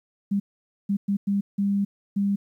sine tone bursts at uneven times, 200 Hz, G3, 35 cents sharp, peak -20 dBFS, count 6, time 0.31-0.4 / 0.89-0.97 / 1.08-1.17 / 1.27-1.41 / 1.58-1.85 / 2.16-2.36 s, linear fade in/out 10 ms, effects 10-bit

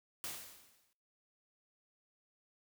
white noise with exponential decay, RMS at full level -40 dBFS, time 0.24-0.93 s, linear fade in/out 0 ms, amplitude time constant 150 ms, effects noise-tail reverb RT60 0.7 s tail -25 dB re dry

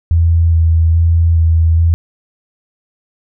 sine tone with vibrato, 82.6 Hz, E2, 4 cents sharp, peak -7 dBFS, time 0.11-1.94 s, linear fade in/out 0 ms, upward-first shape square, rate 1.2 Hz, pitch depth 16 cents each way, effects none

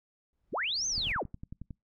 brown noise with exponential growth, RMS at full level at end -40 dBFS, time 0.33-1.12 s, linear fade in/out 1 ms, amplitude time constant 170 ms
sine linear two-way sweep, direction up then down, 74.8 to 6420 to 74.8 Hz, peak -29 dBFS, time 0.52-1.24 s, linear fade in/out 20 ms, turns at 0.87 s
click train, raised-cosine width 5 ms, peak -29 dBFS, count 9, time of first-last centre 0.98-1.707 s, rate 11 Hz
effects noise-tail reverb RT60 0.2 s tail -26 dB re dry

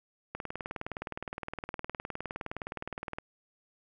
click train, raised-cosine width 0.5 ms, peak -21 dBFS, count 56, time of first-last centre 0.35-3.185 s, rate 19.4 Hz, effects none

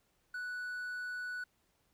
triangle tone, 1480 Hz, F#6, in tune, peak -36 dBFS, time 0.34-1.44 s, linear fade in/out 5 ms, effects pink hiss -75 dBFS RMS until 1.93 s

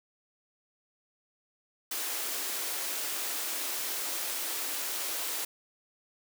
white high-pass noise, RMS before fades -34 dBFS, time 1.91-5.45 s, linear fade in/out 5 ms, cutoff 270 Hz, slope 48 dB/octave, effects none

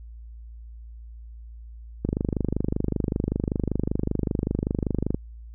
click train, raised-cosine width 3 ms, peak -11 dBFS, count 79, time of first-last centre 2.05-5.145 s, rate 25.2 Hz, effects added 57 Hz sine -39 dBFS peak until 5.54 s

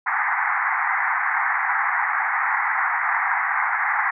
white band-pass noise, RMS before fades -22 dBFS, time 0.06-4.11 s, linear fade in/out 10 ms, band 760 to 2100 Hz, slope 96 dB/octave, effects none

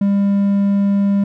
triangle tone, 199.8 Hz, G3, 33 cents sharp, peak -10 dBFS, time 0.01-1.24 s, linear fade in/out 5 ms, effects none

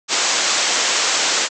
white low-pass noise, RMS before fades -18 dBFS, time 0.08-1.49 s, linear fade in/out 50 ms, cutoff 7700 Hz, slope 96 dB/octave, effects high-pass 400 Hz 12 dB/octave

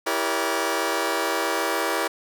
15% pulse chord, E diminished seventh, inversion none, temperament just, 329.6 / 395.6 / 474.7 / 569.6 Hz, E4 / G4 / Bb4 / Db5, 0 / +16 / +31 / +47 cents, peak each -22 dBFS, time 0.06-2.08 s, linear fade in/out 10 ms, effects none

